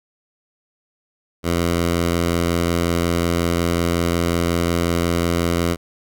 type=tone; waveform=10% pulse; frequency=85.5 Hz; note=F2; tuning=36 cents flat; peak=-9 dBFS; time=1.43-5.77 s; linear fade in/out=50 ms; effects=none